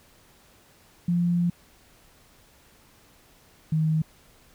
sine tone pair in turn, 173.9 / 157.4 Hz, F3 / D#3, -7 / +20 cents, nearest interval major second, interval 173 cents, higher first, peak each -20 dBFS, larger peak neither, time 1.08-1.5 / 3.72-4.02 s, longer first, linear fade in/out 5 ms, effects pink hiss -57 dBFS RMS until 4.54 s

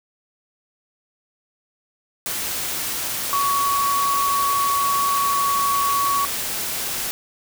sine tone in noise, 1122 Hz, C#6, 21 cents sharp, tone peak -18 dBFS, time 3.33-6.25 s, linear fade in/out 0 ms, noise white, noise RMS -26 dBFS, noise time 2.26-7.11 s, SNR +5 dB, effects none

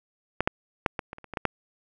clicks, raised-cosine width 0.5 ms, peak -8 / -6 / -6 / -14 / -21 / -28 / -29 / -21 / -13 / -7 dBFS, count 10, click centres 0.406 / 0.475 / 0.862 / 0.992 / 1.131 / 1.184 / 1.243 / 1.337 / 1.372 / 1.453 s, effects none

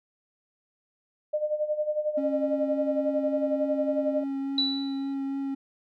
sine tone with tremolo, 605 Hz, D#5, 49 cents flat, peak -22 dBFS, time 1.33-4.24 s, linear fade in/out 10 ms, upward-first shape sine, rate 11 Hz, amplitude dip 75%
triangle tone with vibrato, 273.6 Hz, C#4, 23 cents flat, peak -26 dBFS, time 2.17-5.55 s, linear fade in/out 10 ms, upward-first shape triangle, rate 3.5 Hz, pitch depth 11 cents each way
sine tone with exponential decay, 3951 Hz, B7, in tune, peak -20 dBFS, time 4.58-5.14 s, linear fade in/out 2 ms, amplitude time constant 120 ms
effects none

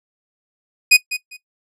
sawtooth tone with echo, 2489 Hz, D#7, in tune, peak -3 dBFS, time 0.91-0.97 s, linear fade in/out 10 ms, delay 200 ms, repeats 2, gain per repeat -14 dB, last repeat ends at 1.37 s, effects noise-tail reverb RT60 0.1 s tail -18 dB re dry + low-pass 12000 Hz 12 dB/octave

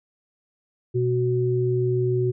sine tone pair together, 123.47 / 370 Hz, B2 / F#4, 0 / 0 cents, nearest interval octave + perfect fifth, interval 1900 cents, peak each -22 dBFS, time 0.94-2.32 s, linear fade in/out 20 ms, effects none

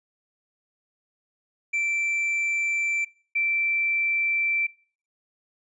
triangle / sine tone pair in turn, 2340 / 2340 Hz, D7 / D7, -7 / -7 cents, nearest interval unison, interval 0 cents, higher neither, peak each -21 dBFS, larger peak neither, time 1.73-3.05 / 3.35-4.67 s, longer neither, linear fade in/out 10 ms, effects noise-tail reverb RT60 0.5 s tail -24 dB re dry + resampled to 22050 Hz

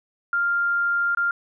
sine tone with dropouts, 1396.9 Hz, F6, in tune, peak -19 dBFS, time 0.33-1.31 s, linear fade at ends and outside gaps 2 ms, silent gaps 1.149-1.172 s, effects none

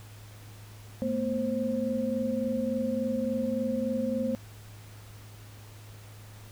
sine tone cluster, 221.3 / 244.8 / 528 Hz, A3 / B3 / C5, +10 / -15 / +16 cents, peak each -31 dBFS, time 1.02-4.35 s, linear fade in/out 0 ms, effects added 105 Hz sine -46 dBFS peak until 6.51 s + pink hiss -53 dBFS RMS until 6.51 s

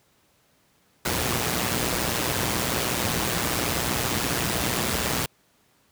pink noise with amplitude modulation, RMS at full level -22 dBFS, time 1.05-5.26 s, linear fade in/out 5 ms, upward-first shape sine, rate 121 Hz, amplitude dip 65%, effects pink hiss -63 dBFS RMS until 5.91 s + high-pass 80 Hz 12 dB/octave

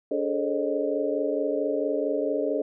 sine tone cluster, 288.4 / 418.2 / 442.7 / 537 / 610 Hz, D4 / G#4 / A4 / C5 / D#5, -31 / +12 / +11 / +45 / -34 cents, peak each -30 dBFS, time 0.11-2.62 s, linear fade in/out 5 ms, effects none

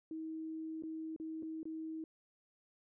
sine tone with dropouts, 318.8 Hz, D#4, 42 cents sharp, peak -40 dBFS, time 0.11-2.04 s, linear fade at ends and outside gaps 2 ms, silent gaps 0.824-0.835 / 1.163-1.199 / 1.425-1.43 / 1.631-1.654 s, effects none

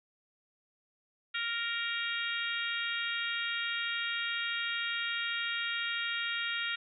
harmonic tone, 466.2 Hz, A#4, in tune, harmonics 3 / 4 / 5 / 6 / 7 / 8, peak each -37 / -38 / -39 / -40 / -40 / -41 dBFS, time 1.34-6.76 s, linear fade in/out 10 ms, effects none

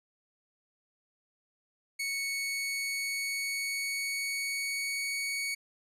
sawtooth tone with pitch glide, 2217 to 2234 Hz, C#7 to C#7, 0 to +13 cents, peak -28 dBFS, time 1.99-5.55 s, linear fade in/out 10 ms, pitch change +13 cents, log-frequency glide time 2.32-5.15 s, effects resampled to 32000 Hz

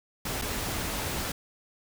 pink noise with dropouts, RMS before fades -32 dBFS, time 0.25-1.32 s, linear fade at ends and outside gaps 5 ms, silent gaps 0.416-0.42 s, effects none

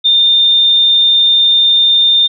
sine tone, 3616 Hz, A7, 47 cents sharp, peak -6 dBFS, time 0.04-2.28 s, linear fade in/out 20 ms, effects none

